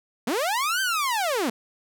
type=linear two-way sweep; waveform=sawtooth; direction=up then down; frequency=204.6 to 1580 to 204.6 Hz; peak=-19 dBFS; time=0.27-1.5 s; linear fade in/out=5 ms; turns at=0.81 s; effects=none